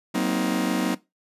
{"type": "chord", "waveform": "40% pulse", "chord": "C half-diminished seventh", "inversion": "second", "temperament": "just", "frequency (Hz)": [188.37, 235.5, 261.6, 314], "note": ["Gb3", "Bb3", "C4", "Eb4"], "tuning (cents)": [31, 18, 0, 16], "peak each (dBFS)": -27, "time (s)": [0.14, 0.95], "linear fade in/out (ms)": 10, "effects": ["noise-tail reverb RT60 0.2 s tail -18 dB re dry", "resampled to 32000 Hz"]}